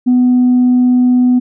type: tone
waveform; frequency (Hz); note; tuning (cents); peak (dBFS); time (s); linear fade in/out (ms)
sine; 249.1; B3; +15; -5; 0.06-1.4; 20
effects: tanh soft clip ceiling -4 dBFS